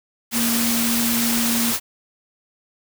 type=tone in noise; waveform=sine; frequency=233.1 Hz; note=A#3; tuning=in tune; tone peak=-21 dBFS; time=0.32-1.74 s; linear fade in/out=50 ms; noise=white; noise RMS=-22 dBFS; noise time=0.31-1.8 s; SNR=-2 dB; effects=none